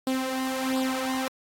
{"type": "tone with flanger", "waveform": "sawtooth", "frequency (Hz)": 261.6, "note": "C4", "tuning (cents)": 0, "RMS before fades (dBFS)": -28, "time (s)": [0.07, 1.28], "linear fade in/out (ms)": 2, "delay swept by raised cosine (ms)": [0.23, 2.83], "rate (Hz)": 1.4, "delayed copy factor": 0.55, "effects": ["AAC 48 kbps"]}